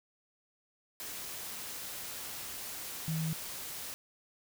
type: tone in noise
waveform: sine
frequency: 160 Hz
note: D#3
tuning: 49 cents sharp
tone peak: -31 dBFS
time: 3.08-3.33 s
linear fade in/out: 0 ms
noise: white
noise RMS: -42 dBFS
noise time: 1-3.94 s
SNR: +8 dB
effects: none